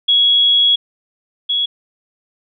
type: tone pair in turn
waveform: sine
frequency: 3337 / 3349 Hz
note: G#7 / G#7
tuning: +8 / +14 cents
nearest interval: unison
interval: 6 cents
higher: second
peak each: -9 / -14 dBFS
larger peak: first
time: 0.08-0.76 / 1.49-1.66 s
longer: first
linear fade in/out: 10 ms
effects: none